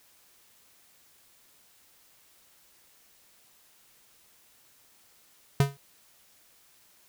square tone with exponential decay, 139.5 Hz, C#3, 11 cents sharp, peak -16 dBFS, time 5.6-5.77 s, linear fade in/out 2 ms, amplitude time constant 35 ms, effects white hiss -61 dBFS RMS until 7.08 s

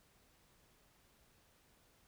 silence, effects pink hiss -70 dBFS RMS until 2.07 s

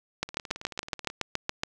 two click trains, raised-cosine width 0.2 ms, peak -22 / -10 dBFS, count 16 / 11, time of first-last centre 0.29-1.101 / 0.23-1.634 s, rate 18.5 / 7.12 Hz, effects none

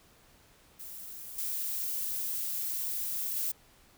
violet noise with level steps, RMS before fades -44 / -34 / -32 dBFS, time 0.79-3.52 s, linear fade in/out 10 ms, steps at 1.38 / 3.36 s, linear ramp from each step 5 ms, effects pink hiss -61 dBFS RMS until 3.97 s

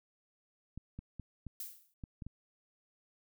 clicks, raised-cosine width 5 ms, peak -31 dBFS, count 7, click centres 0.776 / 0.99 / 1.197 / 1.467 / 2.038 / 2.222 / 2.266 s
violet noise with exponential decay, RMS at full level -39 dBFS, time 1.6-1.94 s, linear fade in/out 2 ms, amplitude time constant 72 ms
effects none

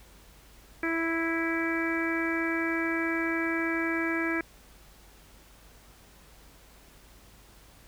harmonic tone, 329.6 Hz, E4, in tune, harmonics 1 / 2 / 3 / 4 / 5 / 6 / 7, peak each -29 / -39 / -41 / -38 / -33 / -36 / -35 dBFS, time 0.83-4.41 s, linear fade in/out 2 ms, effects added 50 Hz sine -56 dBFS peak until 7.87 s + pink hiss -56 dBFS RMS until 7.87 s

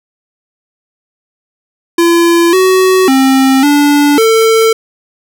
square tone with pitch steps, 339.7 / 374.4 / 266.2 / 289.9 / 447.5 Hz, F4 / F#4 / C4 / D4 / A4, -48 / +20 / +30 / -22 / +29 cents, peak -6 dBFS, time 1.98-4.73 s, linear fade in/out 5 ms, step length 550 ms, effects none

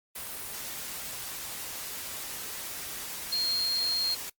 sine tone in noise, 4228 Hz, C8, 17 cents sharp, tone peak -25 dBFS, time 3.32-4.15 s, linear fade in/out 10 ms, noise white, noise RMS -38 dBFS, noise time 0.15-4.3 s, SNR +10 dB, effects noise-tail reverb RT60 0.1 s tail -21 dB re dry + Opus 32 kbps

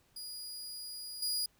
sawtooth tone with level steps, 4890 Hz, D#8, 31 cents flat, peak -39 / -29 dBFS, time 0.16-1.46 s, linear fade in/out 5 ms, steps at 1.22 s, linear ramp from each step 5 ms, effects pink hiss -70 dBFS RMS until 1.59 s

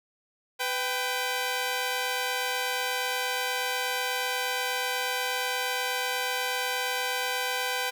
10% pulse tone pair together, 499.9 / 784 Hz, B4 / G5, +21 / 0 cents, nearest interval minor sixth, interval 779 cents, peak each -22 dBFS, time 0.59-7.91 s, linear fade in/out 20 ms, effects none

